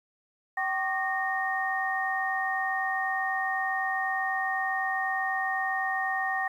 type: tone cluster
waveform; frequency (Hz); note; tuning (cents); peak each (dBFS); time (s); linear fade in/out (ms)
sine; 767 / 1097 / 1185 / 1849; G5 / C#6 / D6 / A#6; -38 / -18 / +15 / -15; -30 / -38 / -38 / -29; 0.57-6.48; 5
effects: 10-bit